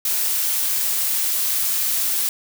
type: noise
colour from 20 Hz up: blue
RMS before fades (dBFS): -21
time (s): 0.05-2.29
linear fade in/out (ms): 2
effects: none